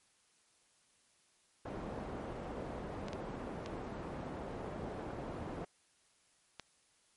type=low-pass noise; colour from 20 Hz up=white; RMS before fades=-43 dBFS; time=1.65-5.65 s; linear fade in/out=5 ms; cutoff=600 Hz; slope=12 dB/octave
type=clicks; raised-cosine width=0.2 ms; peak=-27 dBFS; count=4; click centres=3.084 / 3.132 / 3.661 / 6.597 s
effects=white hiss -71 dBFS RMS until 7.16 s + MP3 48 kbps